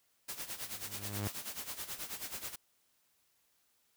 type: noise with tremolo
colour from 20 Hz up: white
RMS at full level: -40 dBFS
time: 0.28-2.56 s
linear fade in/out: 10 ms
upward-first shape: sine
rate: 9.3 Hz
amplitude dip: 75%
type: tone with exponential growth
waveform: sawtooth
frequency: 102.1 Hz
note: G#2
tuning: 29 cents flat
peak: -29 dBFS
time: 0.54-1.28 s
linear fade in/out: 5 ms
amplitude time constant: 160 ms
effects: white hiss -74 dBFS RMS until 3.96 s